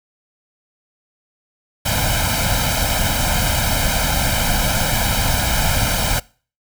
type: noise with comb filter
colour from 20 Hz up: pink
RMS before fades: -18 dBFS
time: 1.85-6.2 s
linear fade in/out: 10 ms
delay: 1.3 ms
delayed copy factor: +0.9
effects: noise-tail reverb RT60 0.4 s tail -23 dB re dry